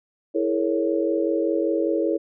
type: chord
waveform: sine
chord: A# half-diminished seventh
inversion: second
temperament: equal with one note detuned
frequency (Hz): 329.6 / 421.1 / 466.2 / 554.4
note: E4 / G#4 / A#4 / C#5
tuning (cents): 0 / +24 / 0 / 0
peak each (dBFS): -23 / -26 / -27 / -26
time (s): 0.34-2.18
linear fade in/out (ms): 20
effects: none